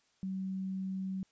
sine tone, 190 Hz, F#3, 46 cents sharp, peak -34 dBFS, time 0.23-1.23 s, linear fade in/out 0 ms, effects white hiss -72 dBFS RMS until 1.31 s + resampled to 16000 Hz

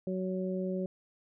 harmonic tone, 186.2 Hz, F#3, 11 cents sharp, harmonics 1 / 2 / 3, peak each -33 / -36 / -38 dBFS, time 0.07-0.86 s, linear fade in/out 2 ms, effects none

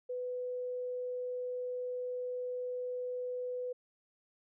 sine tone, 498.1 Hz, B4, 15 cents sharp, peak -35 dBFS, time 0.09-3.73 s, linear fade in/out 10 ms, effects none

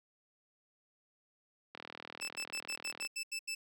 click train, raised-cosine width 0.3 ms, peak -28 dBFS, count 53, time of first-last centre 1.75-3.05 s, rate 40 Hz
20% pulse tone bursts, 2637 Hz, E7, in tune, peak -32 dBFS, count 9, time 2.21-3.55 s, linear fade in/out 10 ms, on 76 ms, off 82 ms
effects high-pass 200 Hz 12 dB/octave

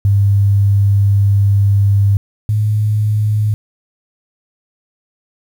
sine tone pair in turn, 100 / 106.22 Hz, G2 / G#2, +35 / +39 cents, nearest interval minor second, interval 104 cents, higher second, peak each -8 / -11 dBFS, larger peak first, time 0.05-2.17 / 2.49-3.54 s, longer first, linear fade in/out 0 ms, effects 7-bit

